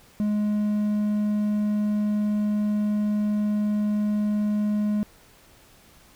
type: tone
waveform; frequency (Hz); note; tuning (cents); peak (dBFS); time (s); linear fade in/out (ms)
triangle; 209.3; G#3; +14; -19; 0.2-5.03; 0
effects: pink hiss -54 dBFS RMS until 6.15 s